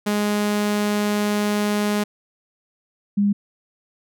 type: tone pair in turn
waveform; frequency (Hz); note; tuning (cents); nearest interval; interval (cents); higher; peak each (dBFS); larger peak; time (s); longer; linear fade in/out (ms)
sawtooth / sine; 207.7 / 202.8; G#3 / G#3; 0 / -41; unison; 41; first; -15; neither; 0.06-2.04 / 3.17-3.33; first; 10
effects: none